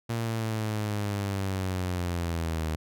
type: linear sweep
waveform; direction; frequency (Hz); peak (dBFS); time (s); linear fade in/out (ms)
sawtooth; down; 116.54 to 77.78; -24; 0.09-2.76; 10
effects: none